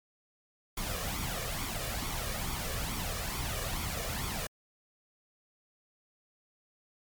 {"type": "noise with flanger", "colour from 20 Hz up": "pink", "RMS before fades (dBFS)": -35, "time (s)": [0.77, 4.47], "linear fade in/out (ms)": 5, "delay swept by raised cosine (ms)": [0.87, 1.74], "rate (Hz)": 2.3, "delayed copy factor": 0.6, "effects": ["MP3 96 kbps"]}